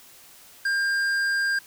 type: tone with tanh clipping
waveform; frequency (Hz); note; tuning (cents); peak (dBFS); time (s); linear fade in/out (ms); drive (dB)
sine; 1600; G6; +35; -23; 0.65-1.59; 5; 10
effects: white hiss -50 dBFS RMS until 1.66 s